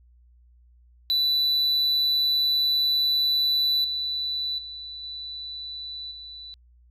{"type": "tone with level steps", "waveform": "sine", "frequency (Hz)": 3975, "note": "B7", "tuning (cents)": 10, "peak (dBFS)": [-17, -25, -35, -33, -38], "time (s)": [1.1, 6.54], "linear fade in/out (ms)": 0, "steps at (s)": [3.84, 4.58, 5.03, 6.11], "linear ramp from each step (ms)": 5, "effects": ["tanh soft clip ceiling -19 dBFS", "added 60 Hz sine -53 dBFS peak until 6.9 s"]}